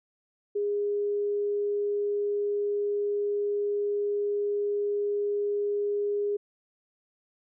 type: tone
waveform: sine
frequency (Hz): 410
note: G#4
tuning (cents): -22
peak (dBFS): -25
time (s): 0.55-6.37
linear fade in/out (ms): 10
effects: none